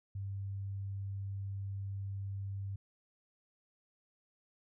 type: tone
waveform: sine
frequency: 98.4 Hz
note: G2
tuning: 7 cents sharp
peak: -37 dBFS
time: 0.15-2.76 s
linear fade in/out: 5 ms
effects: none